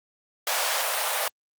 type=high-pass noise; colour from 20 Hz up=pink; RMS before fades=-26 dBFS; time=0.47-1.28 s; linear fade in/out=2 ms; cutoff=540 Hz; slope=48 dB/octave; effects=Opus 48 kbps